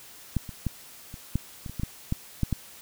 clicks, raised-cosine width 5 ms, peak -12 / -25 / -14 / -27 / -12 / -24 / -25 / -19 / -15 / -13 / -11 / -13 dBFS, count 12, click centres 0.367 / 0.492 / 0.667 / 1.141 / 1.356 / 1.662 / 1.696 / 1.797 / 1.834 / 2.124 / 2.433 / 2.527 s, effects white hiss -48 dBFS RMS until 2.81 s

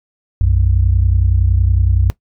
sine tone pair together, 61.74 / 92.51 Hz, B1 / F#2, 0 / 0 cents, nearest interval perfect fifth, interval 700 cents, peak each -12 dBFS, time 0.41-2.1 s, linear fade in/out 0 ms, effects noise-tail reverb RT60 0.1 s tail -19 dB re dry + tanh soft clip ceiling -2 dBFS

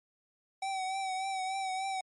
square tone with vibrato, 764 Hz, G5, 45 cents flat, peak -33 dBFS, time 0.62-2.01 s, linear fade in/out 5 ms, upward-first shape triangle, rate 3.4 Hz, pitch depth 44 cents each way, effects MP3 48 kbps

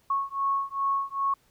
sine beating tone pair, 1100 / 1102.5 Hz, C#6 / C#6, -14 / -10 cents, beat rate 2.5 Hz, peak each -28 / -28 dBFS, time 0.1-1.34 s, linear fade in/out 5 ms, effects pink hiss -65 dBFS RMS until 1.5 s

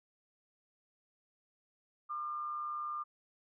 sine tone with amplitude modulation, 1200 Hz, D6, 37 cents sharp, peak -34 dBFS, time 2.09-3.04 s, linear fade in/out 20 ms, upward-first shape sine, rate 140 Hz, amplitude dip 45%, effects none

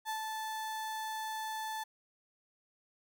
35% pulse tone with ADSR envelope, 875 Hz, A5, 10 cents flat, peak -32 dBFS, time 0.05-1.84 s, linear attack 43 ms, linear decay 99 ms, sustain -3 dB, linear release 11 ms, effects none

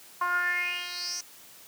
10% pulse tone with band-pass filter sweep, 354.5 Hz, F4, 26 cents sharp, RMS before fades -30 dBFS, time 0.21-1.21 s, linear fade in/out 5 ms, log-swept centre 1100 to 6300 Hz, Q 6.5, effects white hiss -51 dBFS RMS until 1.67 s + high-pass 100 Hz 12 dB/octave

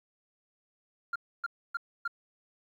sine tone bursts, 1394 Hz, F6, 4 cents flat, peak -27 dBFS, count 4, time 1.13-2.078 s, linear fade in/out 5 ms, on 27 ms, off 280 ms, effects tanh soft clip ceiling -28 dBFS + 11-bit

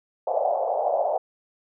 pink band-pass noise, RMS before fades -24 dBFS, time 0.27-1.18 s, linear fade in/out 5 ms, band 560 to 760 Hz, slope 48 dB/octave, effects none

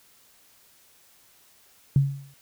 sine tone with exponential decay, 138.59 Hz, C#3, in tune, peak -13 dBFS, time 1.96-2.34 s, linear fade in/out 2 ms, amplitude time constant 82 ms, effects white hiss -58 dBFS RMS until 2.41 s

